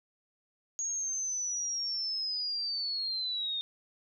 sine linear sweep, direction down, 6645 to 3650 Hz, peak -31 dBFS, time 0.79-3.61 s, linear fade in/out 0 ms, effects none

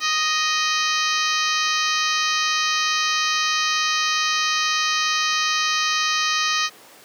harmonic tone with a mistuned harmonic, 622.3 Hz, D#5, in tune, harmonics 2 / 3 / 4 / 5 / 6 / 7 / 8 / 9 / 10, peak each -24 / -26 / -27 / -28 / -29 / -29 / -30 / -31 / -31 dBFS, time 0-6.7 s, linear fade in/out 50 ms, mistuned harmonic 6, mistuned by +71 cents, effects pink hiss -46 dBFS RMS until 7.04 s + high-pass 300 Hz 12 dB/octave

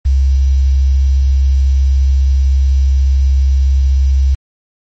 sine tone with quantisation, 67.1 Hz, C2, 44 cents sharp, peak -7 dBFS, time 0.05-4.35 s, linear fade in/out 10 ms, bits 6, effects MP3 32 kbps

